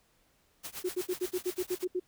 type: noise with tremolo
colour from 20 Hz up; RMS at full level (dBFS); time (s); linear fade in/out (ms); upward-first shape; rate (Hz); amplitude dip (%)
white; -39; 0.63-1.85; 20; triangle; 8.4; 100
type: tone bursts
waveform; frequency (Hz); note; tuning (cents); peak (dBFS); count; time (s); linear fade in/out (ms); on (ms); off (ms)
sine; 363.8; F#4; -29; -28; 10; 0.84-1.999; 10; 52; 71
effects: pink hiss -69 dBFS RMS until 2.07 s